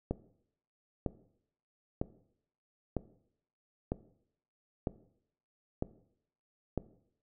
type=click train; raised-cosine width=2 ms; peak=-18 dBFS; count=8; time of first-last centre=0.11-6.777 s; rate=1.05 Hz; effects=noise-tail reverb RT60 0.7 s tail -17 dB re dry